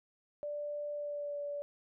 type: tone with pitch glide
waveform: sine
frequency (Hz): 587.3 to 577.5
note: D5 to D5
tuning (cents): 0 to -29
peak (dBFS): -36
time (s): 0.43-1.62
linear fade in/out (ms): 0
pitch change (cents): -29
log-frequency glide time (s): 0.93-1.4
effects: none